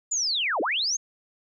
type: linear two-way sweep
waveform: sine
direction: down then up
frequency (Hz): 7170 to 261.6 to 6650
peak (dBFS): -23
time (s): 0.11-0.97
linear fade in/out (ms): 10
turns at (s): 0.61
effects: none